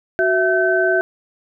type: tone cluster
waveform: sine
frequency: 372.3 / 660 / 1534 Hz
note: F#4 / E5 / G6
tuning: +11 / +2 / -38 cents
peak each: -18 dBFS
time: 0.19-1.01 s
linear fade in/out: 0 ms
effects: none